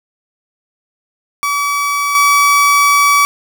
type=tone with level steps; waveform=30% pulse; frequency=1144 Hz; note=D6; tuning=46 cents flat; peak=-11 / -5 dBFS; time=1.43-3.25 s; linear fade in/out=0 ms; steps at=2.15 s; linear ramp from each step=2 ms; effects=none